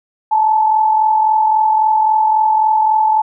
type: tone pair together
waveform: sine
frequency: 867 / 910.7 Hz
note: A5 / A#5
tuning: -26 / -41 cents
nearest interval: minor second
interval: 85 cents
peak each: -10 / -20 dBFS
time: 0.31-3.22 s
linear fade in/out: 10 ms
effects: none